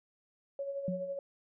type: tone with tremolo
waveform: sine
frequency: 556 Hz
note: C#5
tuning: 5 cents sharp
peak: -33 dBFS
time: 0.59-1.19 s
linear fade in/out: 2 ms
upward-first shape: sine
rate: 12 Hz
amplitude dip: 50%
type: tone with exponential decay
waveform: sine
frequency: 180 Hz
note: F#3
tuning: 47 cents flat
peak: -29 dBFS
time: 0.88-1.18 s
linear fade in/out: 2 ms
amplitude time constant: 64 ms
effects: none